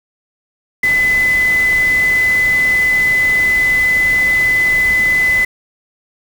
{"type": "tone in noise", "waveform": "sine", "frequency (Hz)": 2013, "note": "B6", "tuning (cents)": 33, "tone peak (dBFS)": -10, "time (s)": [0.83, 5.45], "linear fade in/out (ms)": 5, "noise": "pink", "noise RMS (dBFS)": -27, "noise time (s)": [0.83, 5.45], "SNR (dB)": 14, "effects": []}